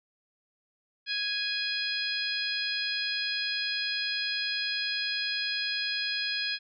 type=harmonic tone; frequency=830 Hz; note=G#5; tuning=1 cent flat; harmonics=2 / 3 / 4 / 5 / 6; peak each=-35 / -35 / -35 / -35 / -35 dBFS; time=1.06-6.59 s; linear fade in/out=50 ms; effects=none